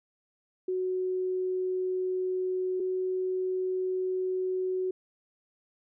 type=tone pair in turn; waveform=sine; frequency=370 / 371.4 Hz; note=F#4 / F#4; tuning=0 / +7 cents; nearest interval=unison; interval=7 cents; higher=second; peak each=-27 dBFS; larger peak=neither; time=0.68-2.8 / 2.8-4.91 s; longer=first; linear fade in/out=5 ms; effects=none